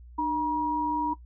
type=tone pair together; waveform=sine; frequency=300.9 / 956 Hz; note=D4 / A#5; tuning=+42 / +43 cents; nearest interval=octave + minor sixth; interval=2001 cents; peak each=-30 / -25 dBFS; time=0.18-1.14 s; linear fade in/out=10 ms; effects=noise-tail reverb RT60 0.1 s tail -17 dB re dry + added 60 Hz sine -45 dBFS peak until 1.25 s